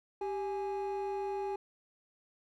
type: tone pair together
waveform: triangle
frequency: 392 / 830.6 Hz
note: G4 / G#5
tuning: 0 / 0 cents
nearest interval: octave + minor second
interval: 1300 cents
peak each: -32 / -35 dBFS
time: 0.21-1.56 s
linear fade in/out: 5 ms
effects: tanh soft clip ceiling -28 dBFS